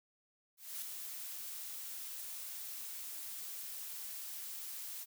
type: noise with ADSR envelope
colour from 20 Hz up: blue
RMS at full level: -41 dBFS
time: 0.57-5.06 s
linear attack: 250 ms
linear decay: 3 ms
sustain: -4 dB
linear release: 38 ms
effects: none